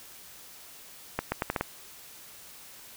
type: accelerating click train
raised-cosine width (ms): 0.5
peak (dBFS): -12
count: 6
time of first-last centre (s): 1.19-1.61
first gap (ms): 130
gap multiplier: 0.78
effects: white hiss -49 dBFS RMS until 2.96 s